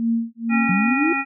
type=tone with tremolo; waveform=sine; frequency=230 Hz; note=A#3; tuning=23 cents flat; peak=-16 dBFS; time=0-0.75 s; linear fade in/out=0 ms; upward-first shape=sine; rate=2.2 Hz; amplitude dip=100%
type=harmonic tone; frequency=273 Hz; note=C#4; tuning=26 cents flat; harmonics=1 / 3 / 5 / 7 / 9; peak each=-27 / -28 / -27 / -27 / -23 dBFS; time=0.49-1.25 s; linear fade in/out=50 ms
type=exponential sweep; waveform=sine; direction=up; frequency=174.61 to 349.2 Hz; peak=-17 dBFS; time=0.69-1.13 s; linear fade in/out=5 ms
effects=none